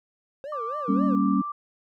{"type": "tone with vibrato", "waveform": "triangle", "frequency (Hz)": 523.3, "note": "C5", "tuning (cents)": 0, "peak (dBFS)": -31, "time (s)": [0.44, 1.15], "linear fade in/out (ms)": 0, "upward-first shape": "sine", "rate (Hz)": 3.7, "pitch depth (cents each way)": 270}
{"type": "tone", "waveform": "sine", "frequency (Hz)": 1174.7, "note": "D6", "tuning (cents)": 0, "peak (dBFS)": -29, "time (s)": [0.52, 1.52], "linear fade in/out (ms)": 5}
{"type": "chord", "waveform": "sine", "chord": "G diminished", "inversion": "none", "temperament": "equal", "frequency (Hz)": [196, 233.1, 277.2], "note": ["G3", "Bb3", "Db4"], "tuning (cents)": [0, 0, 0], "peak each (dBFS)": [-23, -27, -23], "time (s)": [0.88, 1.42], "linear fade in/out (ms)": 10}
{"effects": []}